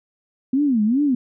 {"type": "tone with vibrato", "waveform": "sine", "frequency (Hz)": 248.4, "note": "B3", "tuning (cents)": 10, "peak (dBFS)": -15, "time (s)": [0.53, 1.15], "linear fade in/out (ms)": 5, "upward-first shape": "sine", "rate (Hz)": 2.5, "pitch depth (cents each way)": 300, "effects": []}